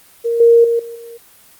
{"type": "tone with level steps", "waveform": "sine", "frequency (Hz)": 466.2, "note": "A#4", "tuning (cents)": 0, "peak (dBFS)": [-14, -5, -12, -27, -31], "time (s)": [0.24, 1.18], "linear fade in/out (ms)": 20, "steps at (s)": [0.4, 0.64, 0.79, 0.95], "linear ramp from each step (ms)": 5, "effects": ["white hiss -46 dBFS RMS until 1.59 s", "Opus 24 kbps"]}